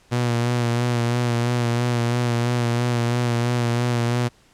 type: tone with vibrato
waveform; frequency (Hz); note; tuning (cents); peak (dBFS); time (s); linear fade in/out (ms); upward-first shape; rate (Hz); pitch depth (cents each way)
sawtooth; 120; B2; -49; -15; 0.11-4.29; 20; sine; 3; 34
effects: pink hiss -56 dBFS RMS until 4.53 s + low-pass 9000 Hz 12 dB/octave